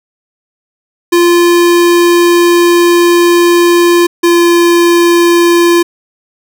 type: tone pair in turn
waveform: square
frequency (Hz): 346.5 / 343.9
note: F4 / F4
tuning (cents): -14 / -27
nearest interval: unison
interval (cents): 13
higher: first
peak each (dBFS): -5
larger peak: neither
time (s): 1.12-4.07 / 4.23-5.83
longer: first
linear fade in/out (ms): 10
effects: none